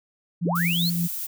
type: tone with tremolo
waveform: sine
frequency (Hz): 171.5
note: F3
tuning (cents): -31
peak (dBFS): -21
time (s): 0.41-1.08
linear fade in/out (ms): 20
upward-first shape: triangle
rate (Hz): 5.2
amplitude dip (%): 35
type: linear sweep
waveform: sine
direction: up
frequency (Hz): 196 to 4435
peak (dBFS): -24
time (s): 0.45-0.9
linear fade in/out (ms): 5
type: noise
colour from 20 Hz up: violet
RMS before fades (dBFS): -31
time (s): 0.55-1.27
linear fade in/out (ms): 10
effects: none